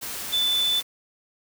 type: tone in noise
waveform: sine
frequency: 3506 Hz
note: A7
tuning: 7 cents flat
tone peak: -20 dBFS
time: 0.32-0.81 s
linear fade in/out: 20 ms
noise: white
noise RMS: -33 dBFS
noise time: 0.01-0.83 s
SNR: +10 dB
effects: none